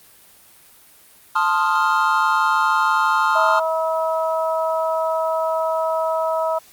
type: chord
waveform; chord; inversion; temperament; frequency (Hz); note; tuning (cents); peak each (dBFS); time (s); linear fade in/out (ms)
triangle; F dominant seventh; first; equal; 880 / 1046.5 / 1244.5 / 1396.9; A5 / C6 / Eb6 / F6; 0 / 0 / 0 / 0; -19; 1.35-3.6; 10
type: harmonic tone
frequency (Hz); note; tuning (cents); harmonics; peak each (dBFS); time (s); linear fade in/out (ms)
322.1; E4; -40; 2 / 3 / 4; -20 / -24 / -26; 3.35-6.59; 10
effects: white hiss -49 dBFS RMS until 6.72 s + Opus 32 kbps